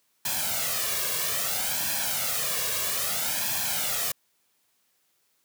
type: noise with flanger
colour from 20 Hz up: white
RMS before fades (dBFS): -28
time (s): 0.25-4.12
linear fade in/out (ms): 5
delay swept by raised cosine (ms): 1.2 to 1.81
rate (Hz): 0.61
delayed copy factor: +0.75
effects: white hiss -70 dBFS RMS until 5.44 s + high-pass 100 Hz 12 dB/octave